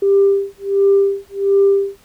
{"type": "tone with tremolo", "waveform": "sine", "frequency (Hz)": 395.8, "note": "G4", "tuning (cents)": 17, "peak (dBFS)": -7, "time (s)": [0.02, 1.97], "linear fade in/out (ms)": 5, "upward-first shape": "sine", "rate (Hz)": 1.4, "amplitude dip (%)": 100, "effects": ["tanh soft clip ceiling -4 dBFS", "pink hiss -51 dBFS RMS until 2.04 s"]}